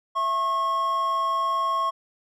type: tone pair together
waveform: triangle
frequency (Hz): 662 / 1087.7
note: E5 / C#6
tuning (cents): +7 / -33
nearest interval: major sixth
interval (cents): 860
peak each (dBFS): -31 / -20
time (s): 0.15-1.91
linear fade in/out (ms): 20
effects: none